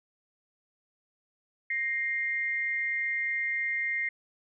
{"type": "tone pair together", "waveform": "sine", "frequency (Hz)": [1864.7, 2108], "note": ["A#6", "C7"], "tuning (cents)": [0, 12], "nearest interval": "major second", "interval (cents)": 212, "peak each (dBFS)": [-32, -29], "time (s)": [1.7, 4.09], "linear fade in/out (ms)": 5, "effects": []}